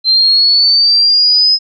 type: linear sweep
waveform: sine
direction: up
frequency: 4108 to 5100 Hz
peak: -6 dBFS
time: 0.04-1.59 s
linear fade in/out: 50 ms
effects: none